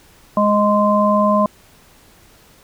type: harmonic tone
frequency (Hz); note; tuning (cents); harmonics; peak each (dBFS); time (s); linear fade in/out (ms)
207.7; G#3; 0; 1 / 3 / 5; -16 / -16 / -16; 0.37-1.46; 2
effects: pink hiss -49 dBFS RMS until 2.63 s